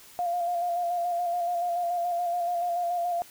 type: tone with vibrato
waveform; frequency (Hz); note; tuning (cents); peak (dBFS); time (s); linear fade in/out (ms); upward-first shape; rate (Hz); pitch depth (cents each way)
sine; 698.5; F5; 0; -25; 0.19-3.22; 0; square; 7; 27
effects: white hiss -51 dBFS RMS until 3.3 s